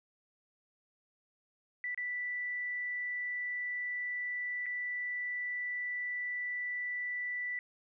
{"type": "tone with dropouts", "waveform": "sine", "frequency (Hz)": 1972, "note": "B6", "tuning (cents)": -3, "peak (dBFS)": -34, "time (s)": [1.84, 7.59], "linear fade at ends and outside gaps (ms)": 1, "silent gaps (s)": [[1.946, 1.976], [4.659, 4.664]], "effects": []}